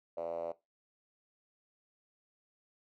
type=tone with band-pass filter; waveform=5% pulse; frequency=83.9 Hz; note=E2; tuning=31 cents sharp; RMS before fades=-38 dBFS; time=0.17-0.52 s; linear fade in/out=5 ms; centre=580 Hz; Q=7.4; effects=noise-tail reverb RT60 0.2 s tail -17 dB re dry